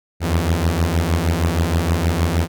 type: beating tone pair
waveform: sawtooth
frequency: 80.5 / 86.9 Hz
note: E2 / F2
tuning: -41 / -8 cents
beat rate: 6.4 Hz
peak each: -15 / -15 dBFS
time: 0.2-2.48 s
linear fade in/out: 50 ms
effects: none